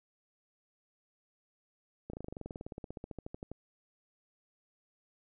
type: slowing click train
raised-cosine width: 2 ms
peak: -28 dBFS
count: 26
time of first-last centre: 2.1-3.516 s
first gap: 34 ms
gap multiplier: 1.04
effects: none